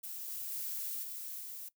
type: noise with level steps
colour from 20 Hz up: violet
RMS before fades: -43 / -41 / -39 / -43 / -45 dBFS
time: 0.03-1.69 s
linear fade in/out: 10 ms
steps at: 0.27 / 0.5 / 1.02 / 1.39 s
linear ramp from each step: 20 ms
effects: noise-tail reverb RT60 0.1 s tail -18 dB re dry